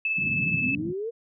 sine tone with tremolo, 2618 Hz, E7, 13 cents flat, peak -22 dBFS, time 0.05-0.75 s, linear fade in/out 2 ms, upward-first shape sine, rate 19 Hz, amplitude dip 35%
pink band-pass noise, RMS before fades -32 dBFS, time 0.16-0.94 s, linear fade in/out 50 ms, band 130 to 220 Hz, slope 24 dB/octave
sine exponential sweep, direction up, 233.1 to 477.2 Hz, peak -28 dBFS, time 0.61-1.11 s, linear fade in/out 20 ms
effects none

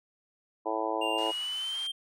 harmonic tone, 110 Hz, A2, in tune, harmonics 3 / 4 / 5 / 6 / 7 / 8 / 9, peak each -36 / -36 / -36 / -36 / -36 / -36 / -36 dBFS, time 0.65-1.32 s, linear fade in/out 20 ms
triangle tone with pitch glide, 2794 to 3173 Hz, F7 to G7, 0 to +20 cents, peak -30 dBFS, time 1.01-1.92 s, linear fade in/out 10 ms, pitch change +220 cents, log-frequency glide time 1.15-1.8 s
pink band-pass noise, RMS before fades -49 dBFS, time 1.18-1.87 s, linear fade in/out 2 ms, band 920 to 8500 Hz, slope 24 dB/octave
effects none

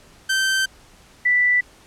sawtooth / sine tone pair in turn, 1553 / 1974.8 Hz, G6 / B6, -17 / -1 cents, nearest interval major third, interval 416 cents, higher second, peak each -14 dBFS, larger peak neither, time 0.29-0.66 / 1.25-1.61 s, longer first, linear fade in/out 10 ms, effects pink hiss -50 dBFS RMS until 1.86 s + low-pass 10000 Hz 12 dB/octave

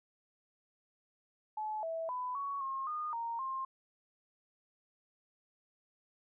sine tone with pitch steps, 859 / 654 / 1000 / 1118 / 1074 / 1224 / 928 / 1060 Hz, A5 / E5 / B5 / C#6 / C6 / D#6 / A#5 / C6, -42 / -14 / +21 / +14 / +45 / -29 / -8 / +22 cents, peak -35 dBFS, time 1.57-3.65 s, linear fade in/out 5 ms, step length 260 ms, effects none

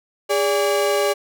35% pulse tone pair together, 408.4 / 577 Hz, G#4 / D5, -29 / -31 cents, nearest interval tritone, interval 598 cents, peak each -18 dBFS, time 0.29-1.14 s, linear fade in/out 20 ms, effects none

